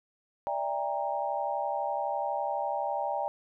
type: chord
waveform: sine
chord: E half-diminished seventh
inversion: third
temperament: equal with one note detuned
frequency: 587.3 / 659.3 / 800.5 / 932.3 Hz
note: D5 / E5 / G5 / Bb5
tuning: 0 / 0 / +36 / 0 cents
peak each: -34 / -37 / -32 / -35 dBFS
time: 0.47-3.28 s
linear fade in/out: 0 ms
effects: none